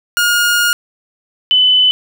sawtooth / sine tone pair in turn, 1427 / 3011 Hz, F6 / F#7, +37 / +30 cents, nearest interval octave + minor second, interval 1293 cents, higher second, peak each -7 dBFS, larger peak neither, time 0.17-0.73 / 1.51-1.91 s, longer first, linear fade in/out 0 ms, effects none

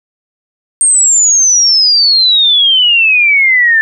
sine exponential sweep, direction down, 8700 to 1760 Hz, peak -5 dBFS, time 0.81-3.81 s, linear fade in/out 0 ms, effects none

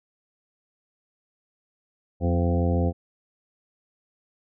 harmonic tone with a mistuned harmonic, 86.1 Hz, F2, 24 cents flat, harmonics 1 / 2 / 3 / 4 / 5 / 6 / 8 / 9, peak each -22 / -27 / -29 / -33 / -34 / -30 / -35 / -38 dBFS, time 2.2-2.93 s, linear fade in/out 50 ms, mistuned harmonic 2, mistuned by +42 cents, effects none

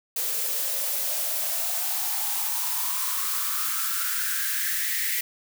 blue noise with high-pass filter sweep, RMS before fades -27 dBFS, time 0.16-5.21 s, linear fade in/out 5 ms, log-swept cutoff 440 to 2000 Hz, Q 6.7, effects none

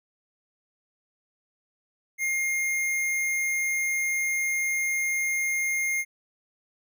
square tone, 2126 Hz, C7, 27 cents sharp, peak -25 dBFS, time 2.18-6.05 s, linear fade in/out 50 ms, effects none

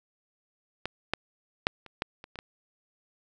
clicks, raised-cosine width 0.3 ms, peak -15 / -10 / -6 / -30 / -12 / -27 / -26 / -21 dBFS, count 8, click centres 0.856 / 1.136 / 1.669 / 1.863 / 2.021 / 2.241 / 2.357 / 2.389 s, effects none

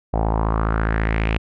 sawtooth tone with low-pass filter sweep, 54.7 Hz, A1, 9 cents flat, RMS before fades -20 dBFS, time 0.13-1.38 s, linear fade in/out 10 ms, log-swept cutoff 740 to 2700 Hz, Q 3.7, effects none

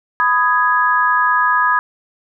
sine chord, G# minor, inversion first, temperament just, 996.7 / 1245.9 / 1661.2 Hz, B5 / D#6 / G#6, +16 / +2 / 0 cents, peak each -16 dBFS, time 0.2-1.79 s, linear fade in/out 0 ms, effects none

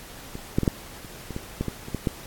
clicks, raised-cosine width 3 ms, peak -21 / -7 / -11 / -6 / -28 / -20 / -17 / -12 / -14 / -23 / -13 / -9 dBFS, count 12, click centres 0.354 / 0.585 / 0.633 / 0.678 / 1.047 / 1.307 / 1.364 / 1.61 / 1.683 / 1.884 / 1.947 / 2.072 s, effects pink hiss -43 dBFS RMS until 2.26 s + AAC 64 kbps

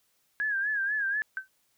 sine tone with vibrato, 1649 Hz, G#6, 13 cents flat, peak -26 dBFS, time 0.4-1.22 s, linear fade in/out 0 ms, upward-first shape sine, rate 4.1 Hz, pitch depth 89 cents each way
sine tone with exponential decay, 1541 Hz, G6, 30 cents flat, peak -26 dBFS, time 1.37-1.48 s, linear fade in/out 1 ms, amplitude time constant 23 ms
effects white hiss -71 dBFS RMS until 1.77 s

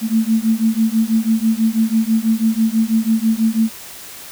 sine beating tone pair, 220 / 226.1 Hz, A3 / A3, 0 / +47 cents, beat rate 6.1 Hz, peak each -16 dBFS, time 0.01-3.71 s, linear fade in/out 50 ms, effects white hiss -35 dBFS RMS until 4.31 s

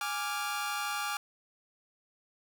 sawtooth chord, D diminished, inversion second, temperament equal with one note detuned, 827.7 / 1174.7 / 1396.9 Hz, Ab5 / D6 / F6, -6 / 0 / 0 cents, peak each -33 dBFS, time 0.01-1.17 s, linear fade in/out 2 ms, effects none

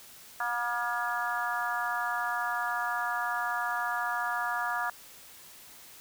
harmonic tone with a mistuned harmonic, 240 Hz, B3, 49 cents flat, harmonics 3 / 4 / 5 / 6 / 7, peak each -35 / -35 / -35 / -35 / -35 dBFS, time 0.4-4.9 s, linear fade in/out 2 ms, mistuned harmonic 6, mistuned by -31 cents, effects white hiss -51 dBFS RMS until 6 s

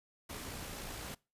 pink noise with amplitude modulation, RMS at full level -43 dBFS, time 0.29-1.15 s, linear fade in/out 10 ms, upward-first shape sine, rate 57.1 Hz, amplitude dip 25%, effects noise-tail reverb RT60 0.3 s tail -24 dB re dry + resampled to 32000 Hz

